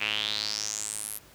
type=tone with band-pass filter sweep; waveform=sawtooth; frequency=106.1 Hz; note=G#2; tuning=38 cents sharp; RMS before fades=-32 dBFS; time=0-1.19 s; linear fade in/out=20 ms; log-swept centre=2500 to 12000 Hz; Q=5.8; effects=pink hiss -54 dBFS RMS until 1.34 s + high-pass 60 Hz 12 dB/octave